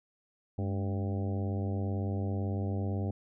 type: harmonic tone with a mistuned harmonic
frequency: 98 Hz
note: G2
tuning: in tune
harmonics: 1 / 2 / 3 / 4 / 5 / 6 / 7 / 8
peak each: -31 / -37 / -41 / -43 / -45 / -47 / -48 / -49 dBFS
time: 0.58-3.11 s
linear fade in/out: 5 ms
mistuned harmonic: 2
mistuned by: +90 cents
effects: none